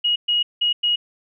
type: tone bursts at uneven times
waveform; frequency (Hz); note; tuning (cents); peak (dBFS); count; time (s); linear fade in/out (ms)
sine; 2892; F#7; -40; -16; 4; 0.04-0.16 / 0.28-0.43 / 0.61-0.73 / 0.83-0.96; 10
effects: none